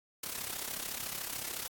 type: noise with amplitude modulation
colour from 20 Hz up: white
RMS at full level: -36 dBFS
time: 0.23-1.68 s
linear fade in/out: 5 ms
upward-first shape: sine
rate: 33.8 Hz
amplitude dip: 75%
effects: AAC 64 kbps